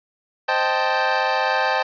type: chord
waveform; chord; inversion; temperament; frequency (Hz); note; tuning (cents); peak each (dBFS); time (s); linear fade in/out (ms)
25% pulse; A half-diminished seventh; first; equal; 523.3 / 622.3 / 784 / 880; C5 / Eb5 / G5 / A5; 0 / 0 / 0 / 0; -21 / -22 / -19 / -19; 0.48-1.83; 10
effects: resampled to 11025 Hz + 8-bit